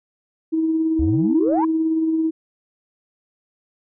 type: tone with tremolo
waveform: sine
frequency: 321 Hz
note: E4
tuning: 46 cents flat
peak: -15 dBFS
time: 0.52-2.31 s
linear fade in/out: 20 ms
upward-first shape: sine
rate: 18 Hz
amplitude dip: 30%
type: exponential sweep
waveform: sine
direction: up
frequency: 64.9 to 1034 Hz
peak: -18 dBFS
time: 0.99-1.65 s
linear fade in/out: 5 ms
effects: tanh soft clip ceiling -8 dBFS